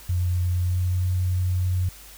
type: tone with pitch glide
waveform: sine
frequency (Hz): 89.1 to 91.13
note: F2 to F#2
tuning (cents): +35 to -26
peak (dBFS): -20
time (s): 0.09-1.89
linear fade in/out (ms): 5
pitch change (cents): +39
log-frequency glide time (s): 0.59-0.98
effects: added 50 Hz sine -48 dBFS peak until 2.17 s + white hiss -46 dBFS RMS until 2.17 s